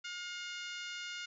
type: harmonic tone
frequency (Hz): 713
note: F5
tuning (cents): +36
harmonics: 2 / 3 / 4 / 5 / 6 / 7 / 8 / 9 / 10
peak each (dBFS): -45 / -47 / -46 / -50 / -53 / -54 / -56 / -56 / -59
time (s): 0.04-1.26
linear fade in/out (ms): 10
effects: none